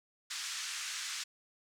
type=band-pass noise; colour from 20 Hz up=white; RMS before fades=-40 dBFS; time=0.3-1.24 s; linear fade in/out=10 ms; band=1300 to 7400 Hz; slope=24 dB/octave; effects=none